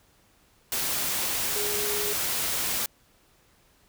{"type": "tone in noise", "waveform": "sine", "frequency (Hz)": 415.5, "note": "G#4", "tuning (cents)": 1, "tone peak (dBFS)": -32, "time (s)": [1.56, 2.13], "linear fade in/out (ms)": 2, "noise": "white", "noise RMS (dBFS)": -28, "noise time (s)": [0.72, 2.86], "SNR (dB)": -7, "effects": ["pink hiss -62 dBFS RMS until 3.88 s"]}